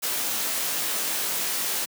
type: noise with comb filter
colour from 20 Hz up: white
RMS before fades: -27 dBFS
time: 0.02-1.86 s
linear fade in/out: 20 ms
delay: 19 ms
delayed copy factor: -0.85
effects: high-pass 200 Hz 12 dB/octave